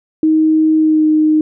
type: tone with pitch glide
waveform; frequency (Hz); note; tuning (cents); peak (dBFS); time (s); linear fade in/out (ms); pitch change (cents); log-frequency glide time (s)
sine; 314.1 to 309.1; D#4 to D#4; +16 to -11; -8; 0.23-1.41; 2; -27; 0.77-1.06
effects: none